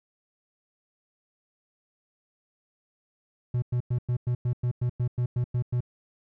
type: tone bursts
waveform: triangle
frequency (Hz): 122.6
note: B2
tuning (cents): -12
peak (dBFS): -21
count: 13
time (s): 3.54-5.806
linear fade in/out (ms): 5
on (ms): 82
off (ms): 100
effects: none